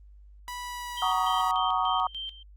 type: tone with pitch glide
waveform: sawtooth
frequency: 983 to 964.4 Hz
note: B5 to B5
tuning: -8 to -41 cents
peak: -31 dBFS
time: 0.48-1.51 s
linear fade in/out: 0 ms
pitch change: -33 cents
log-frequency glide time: 0.6-1.25 s
type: tone with tremolo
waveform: sine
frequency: 3136 Hz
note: G7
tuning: in tune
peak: -33 dBFS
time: 0.97-2.43 s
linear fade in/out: 5 ms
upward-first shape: square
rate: 3.4 Hz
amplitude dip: 80%
type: chord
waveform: sine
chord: D# minor seventh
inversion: first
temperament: just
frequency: 746.7 / 933.4 / 1120.1 / 1244.5 Hz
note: F#5 / A#5 / C#6 / D#6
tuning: +16 / +2 / +18 / 0 cents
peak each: -29 dBFS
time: 1.02-2.07 s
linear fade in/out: 2 ms
effects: added 50 Hz sine -48 dBFS peak until 2.56 s + Opus 32 kbps